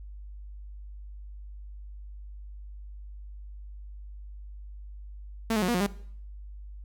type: tone with pitch steps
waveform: sawtooth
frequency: 225.4 / 212.5 / 181.3 / 239.8 / 179.8 / 201.5 Hz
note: A3 / G#3 / F#3 / A#3 / F#3 / G3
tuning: +42 / +40 / -35 / +49 / -49 / +48 cents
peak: -20 dBFS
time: 5.5-5.866 s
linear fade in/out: 5 ms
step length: 61 ms
effects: noise-tail reverb RT60 0.6 s tail -19 dB re dry + added 50 Hz sine -40 dBFS peak until 6.84 s